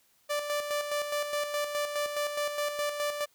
sawtooth tone with tremolo, 587 Hz, D5, 1 cent flat, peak -24 dBFS, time 0.29-3.26 s, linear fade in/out 20 ms, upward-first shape square, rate 4.8 Hz, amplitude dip 50%, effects white hiss -67 dBFS RMS until 3.34 s

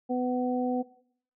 harmonic tone, 250 Hz, B3, 21 cents sharp, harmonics 1 / 2 / 3, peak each -28 / -31 / -33 dBFS, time 0.09-0.83 s, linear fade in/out 20 ms, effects noise-tail reverb RT60 0.6 s tail -18 dB re dry

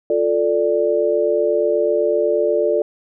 sine chord, D minor, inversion first, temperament just, 352.4 / 440.5 / 587.3 Hz, F4 / A4 / D5, +16 / +2 / 0 cents, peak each -21 / -18 / -18 dBFS, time 0.1-2.82 s, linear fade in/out 2 ms, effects none

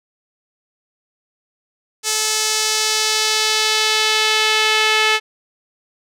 sawtooth tone with band-pass filter sweep, 434 Hz, A4, 24 cents flat, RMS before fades -17 dBFS, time 2.03-5.2 s, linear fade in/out 50 ms, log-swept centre 6800 to 2700 Hz, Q 1.3, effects none

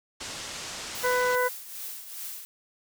white low-pass noise, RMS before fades -38 dBFS, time 0.2-1.36 s, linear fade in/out 10 ms, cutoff 7500 Hz, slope 24 dB/octave
blue noise with tremolo, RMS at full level -36 dBFS, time 0.95-2.45 s, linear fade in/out 0 ms, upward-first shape triangle, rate 2.5 Hz, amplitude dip 65%
harmonic tone, 498 Hz, B4, 14 cents sharp, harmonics 1 / 2 / 3 / 4, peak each -25 / -28 / -29 / -33 dBFS, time 1.03-1.49 s, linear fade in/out 20 ms
effects none

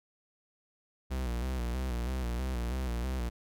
45% pulse tone with vibrato, 61.74 Hz, B1, in tune, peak -31 dBFS, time 1.1-3.3 s, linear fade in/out 20 ms, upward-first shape square, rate 3.1 Hz, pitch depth 77 cents each way, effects none

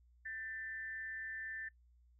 sine tone with amplitude modulation, 1781 Hz, A6, 21 cents sharp, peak -39 dBFS, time 0.25-1.69 s, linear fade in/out 10 ms, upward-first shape sine, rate 224 Hz, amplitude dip 60%, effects noise-tail reverb RT60 0.1 s tail -22 dB re dry + added 60 Hz sine -64 dBFS peak until 2.19 s

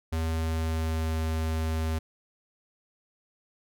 square tone with pitch glide, 80.9 to 80.02 Hz, E2 to D#2, -32 to +49 cents, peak -27 dBFS, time 0.12-1.99 s, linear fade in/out 10 ms, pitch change -19 cents, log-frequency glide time 0.3-1.19 s, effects none

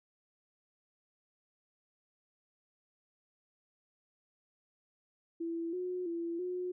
sine tone with pitch steps, 333.5 / 362.8 / 337.6 / 361.7 Hz, E4 / F#4 / E4 / F#4, +20 / -34 / +41 / -39 cents, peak -34 dBFS, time 5.4-6.72 s, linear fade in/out 10 ms, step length 330 ms, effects none

